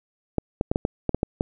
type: clicks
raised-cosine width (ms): 2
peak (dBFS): -8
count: 9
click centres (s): 0.383 / 0.611 / 0.715 / 0.759 / 0.851 / 1.093 / 1.146 / 1.231 / 1.409
effects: none